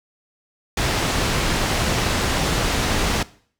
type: low-pass noise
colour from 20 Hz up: pink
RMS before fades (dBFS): -21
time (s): 0.77-3.23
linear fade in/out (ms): 5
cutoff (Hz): 7000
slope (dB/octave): 12
effects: noise-tail reverb RT60 0.5 s tail -19 dB re dry